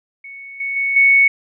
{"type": "tone with level steps", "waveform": "sine", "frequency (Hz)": 2217, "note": "C#7", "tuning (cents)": 0, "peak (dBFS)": [-32, -20, -16, -8], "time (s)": [0.24, 1.28], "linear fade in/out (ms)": 5, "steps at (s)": [0.6, 0.76, 0.96], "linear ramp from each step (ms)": 5, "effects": []}